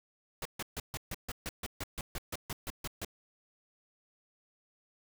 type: noise bursts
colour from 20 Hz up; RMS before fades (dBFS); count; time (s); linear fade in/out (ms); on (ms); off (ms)
pink; -38; 16; 0.42-3.048; 2; 33; 140
effects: none